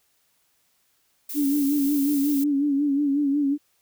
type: noise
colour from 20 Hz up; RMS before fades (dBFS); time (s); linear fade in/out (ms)
violet; -33; 1.29-2.44; 5
type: tone with vibrato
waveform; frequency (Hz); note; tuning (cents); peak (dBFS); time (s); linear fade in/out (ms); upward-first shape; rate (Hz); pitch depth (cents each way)
sine; 284.4; C#4; +45; -19; 1.34-3.58; 50; sine; 5.5; 65
effects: white hiss -67 dBFS RMS until 3.81 s